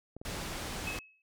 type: clicks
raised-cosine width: 2 ms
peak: -31 dBFS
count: 2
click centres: 0.166 / 0.215 s
type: low-pass noise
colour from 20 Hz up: pink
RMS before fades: -39 dBFS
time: 0.25-0.99 s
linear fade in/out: 2 ms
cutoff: 9600 Hz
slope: 12 dB/octave
type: tone with exponential decay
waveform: sine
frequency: 2578 Hz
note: E7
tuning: 39 cents flat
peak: -33 dBFS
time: 0.87-1.22 s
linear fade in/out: 2 ms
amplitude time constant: 76 ms
effects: none